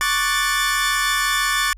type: chord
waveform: sawtooth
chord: D major seventh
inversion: third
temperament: equal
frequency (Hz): 1108.7 / 1174.7 / 1480 / 1760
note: C#6 / D6 / F#6 / A6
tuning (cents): 0 / 0 / 0 / 0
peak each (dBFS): -21 / -21 / -23 / -17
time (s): 0.01-1.73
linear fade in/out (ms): 0
effects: added 45 Hz sine -38 dBFS peak until 1.77 s + resampled to 32000 Hz